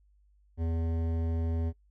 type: tone with hard clipping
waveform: sine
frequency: 82.41 Hz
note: E2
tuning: in tune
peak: -30 dBFS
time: 0.57-1.73 s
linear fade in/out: 50 ms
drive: 14 dB
effects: noise-tail reverb RT60 0.1 s tail -20 dB re dry + added 50 Hz sine -61 dBFS peak until 1.9 s